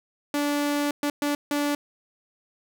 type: tone bursts at uneven times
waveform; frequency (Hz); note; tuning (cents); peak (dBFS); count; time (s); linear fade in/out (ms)
sawtooth; 290.2; D4; -21; -19; 4; 0.34-0.91 / 1.03-1.1 / 1.22-1.35 / 1.51-1.75; 2
effects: none